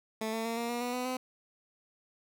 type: tone with pitch steps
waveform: 15% pulse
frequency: 220 / 224.8 / 229.6 / 234.6 / 239.6 / 244.8 / 250.1 / 255.5 Hz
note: A3 / A3 / A#3 / A#3 / A#3 / B3 / B3 / C4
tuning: 0 / +37 / -26 / +11 / +48 / -15 / +22 / -41 cents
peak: -26 dBFS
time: 0.21-1.17 s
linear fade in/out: 5 ms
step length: 120 ms
effects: none